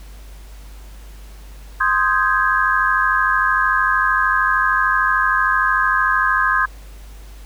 sine chord, Ab major seventh, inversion first, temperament equal, 1046.5 / 1244.5 / 1568 / 1661.2 Hz, C6 / Eb6 / G6 / Ab6, 0 / 0 / 0 / 0 cents, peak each -19 / -20 / -20 / -19 dBFS, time 1.8-6.66 s, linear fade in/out 10 ms, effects added 50 Hz sine -35 dBFS peak until 7.45 s + pink hiss -47 dBFS RMS until 7.45 s

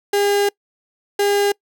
35% pulse tone pair in turn, 405.1 / 405.1 Hz, G#4 / G#4, -43 / -43 cents, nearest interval unison, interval 0 cents, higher neither, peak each -13 dBFS, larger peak neither, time 0.13-0.49 / 1.19-1.52 s, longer first, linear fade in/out 5 ms, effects noise-tail reverb RT60 0.1 s tail -25 dB re dry

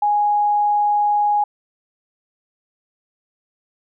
sine tone, 829 Hz, G#5, 3 cents flat, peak -14 dBFS, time 0.02-1.44 s, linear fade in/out 5 ms, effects none

